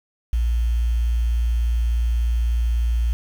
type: tone with quantisation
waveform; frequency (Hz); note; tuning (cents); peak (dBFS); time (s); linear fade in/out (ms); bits
sine; 58.27; A#1; 0; -17; 0.33-3.13; 0; 7
effects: none